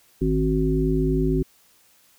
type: harmonic tone with a mistuned harmonic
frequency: 53.1 Hz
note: G#1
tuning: 39 cents sharp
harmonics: 1 / 3 / 5 / 7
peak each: -24 / -24 / -24 / -24 dBFS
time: 0.21-1.43 s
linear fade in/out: 10 ms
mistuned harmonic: 3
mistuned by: -31 cents
effects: white hiss -58 dBFS RMS until 2.18 s